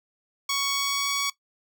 10% pulse tone with pitch glide, 1115 to 1123.4 Hz, C#6 to C#6, +10 to +23 cents, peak -16 dBFS, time 0.49-1.3 s, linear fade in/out 5 ms, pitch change +13 cents, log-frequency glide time 0.71-1.1 s, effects noise-tail reverb RT60 0.1 s tail -17 dB re dry

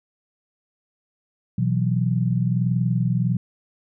sine chord, B suspended fourth, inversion none, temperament equal, 123.47 / 164.81 / 185 Hz, B2 / E3 / F#3, 0 / 0 / 0 cents, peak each -21 / -24 / -24 dBFS, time 1.58-3.37 s, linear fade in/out 5 ms, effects none

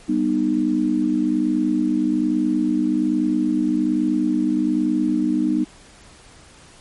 sine chord, G augmented, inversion none, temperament just, 196 / 245 / 306.2 Hz, G3 / B3 / D#4, 0 / -14 / -28 cents, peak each -25 / -21 / -19 dBFS, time 0.08-5.65 s, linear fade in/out 20 ms, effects pink hiss -47 dBFS RMS until 6.8 s + MP3 48 kbps

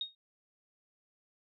sine tone with exponential decay, 3729 Hz, A#7, in tune, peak -30 dBFS, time 0.01-0.15 s, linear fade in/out 2 ms, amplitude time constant 30 ms, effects none

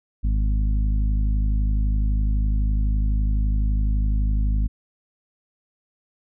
harmonic tone, 51.91 Hz, G#1, in tune, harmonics 1 / 2 / 3 / 4 / 5, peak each -18 / -30 / -36 / -34 / -38 dBFS, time 0.23-4.68 s, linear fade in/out 20 ms, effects none

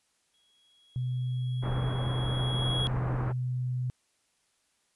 triangle tone with exponential growth, 3322 Hz, G#7, in tune, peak -27 dBFS, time 0.34-2.87 s, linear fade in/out 0 ms, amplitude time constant 550 ms
sine tone, 125.7 Hz, B2, 31 cents sharp, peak -28 dBFS, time 0.96-3.9 s, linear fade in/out 0 ms
pink low-pass noise, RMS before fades -35 dBFS, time 1.62-3.33 s, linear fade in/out 20 ms, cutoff 1500 Hz, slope 24 dB/octave
effects white hiss -72 dBFS RMS until 4.95 s + resampled to 24000 Hz

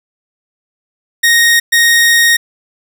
sawtooth tone bursts at uneven times, 1864.7 Hz, A#6, in tune, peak -3 dBFS, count 2, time 1.23-1.6 / 1.72-2.37 s, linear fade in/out 10 ms, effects none

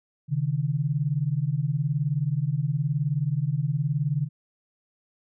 sine beating tone pair, 134 / 153 Hz, C3 / D#3, +42 / -29 cents, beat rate 19 Hz, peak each -26 / -25 dBFS, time 0.28-4.29 s, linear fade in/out 50 ms, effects none

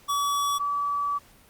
square / sine tone pair in turn, 1140 / 1148.6 Hz, C#6 / D6, +48 / -39 cents, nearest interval unison, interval 13 cents, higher second, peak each -24 dBFS, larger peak neither, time 0.08-0.59 / 0.59-1.19 s, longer second, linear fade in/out 20 ms, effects pink hiss -55 dBFS RMS until 1.49 s + Opus 48 kbps

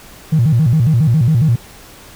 triangle tone with vibrato, 136.2 Hz, C#3, 30 cents flat, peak -5 dBFS, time 0.32-1.56 s, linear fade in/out 10 ms, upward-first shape square, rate 7.3 Hz, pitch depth 260 cents each way, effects tanh soft clip ceiling -6 dBFS + pink hiss -39 dBFS RMS until 2.15 s

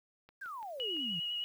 click train, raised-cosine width 0.3 ms, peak -40 dBFS, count 5, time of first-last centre 0.29-0.967 s, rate 5.91 Hz
sine exponential sweep, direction down, 1661.2 to 155.56 Hz, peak -40 dBFS, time 0.41-1.2 s, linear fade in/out 10 ms
sine tone with vibrato, 2896 Hz, F#7, 38 cents flat, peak -34 dBFS, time 0.8-1.44 s, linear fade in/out 0 ms, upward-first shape square, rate 9.9 Hz, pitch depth 16 cents each way
effects 10-bit

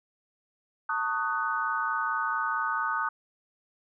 sine chord, D# half-diminished seventh, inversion second, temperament just, 896 / 1120.1 / 1244.5 / 1493.4 Hz, A5 / C#6 / D#6 / F#6, +31 / +18 / 0 / +16 cents, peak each -33 / -35 / -30 / -31 dBFS, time 0.89-3.09 s, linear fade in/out 5 ms, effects none

